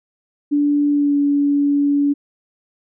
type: tone with pitch glide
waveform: sine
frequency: 290.3 to 285.8 Hz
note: D4 to D4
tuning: -20 to -47 cents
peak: -13 dBFS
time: 0.51-2.14 s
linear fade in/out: 20 ms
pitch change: -27 cents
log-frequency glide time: 0.9-1.17 s
effects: none